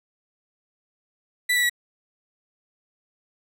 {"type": "tone with pitch steps", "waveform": "35% pulse", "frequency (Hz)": [1975.5, 1955.1, 1934.8], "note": ["B6", "B6", "B6"], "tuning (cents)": [0, -18, -36], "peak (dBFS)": -17, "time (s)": [1.49, 1.697], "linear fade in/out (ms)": 10, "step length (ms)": 69, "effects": []}